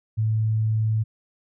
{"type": "tone", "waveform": "sine", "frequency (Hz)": 109.7, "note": "A2", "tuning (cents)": -5, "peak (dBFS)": -19, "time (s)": [0.17, 1.04], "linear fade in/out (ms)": 20, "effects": []}